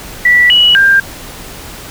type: tone with pitch steps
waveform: sine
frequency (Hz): 1957 / 2931 / 1593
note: B6 / F#7 / G6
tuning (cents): -16 / -17 / +27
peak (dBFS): -4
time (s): 0.25-1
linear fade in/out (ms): 5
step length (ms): 250
effects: pink hiss -29 dBFS RMS until 1.9 s